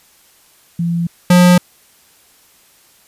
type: tone pair in turn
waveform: sine / square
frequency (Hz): 170 / 178.3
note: F3 / F3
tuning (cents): -46 / +36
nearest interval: minor second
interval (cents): 82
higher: second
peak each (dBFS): -14 / -6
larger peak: second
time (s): 0.79-1.07 / 1.3-1.58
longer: neither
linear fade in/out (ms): 5
effects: white hiss -50 dBFS RMS until 3.07 s + resampled to 32000 Hz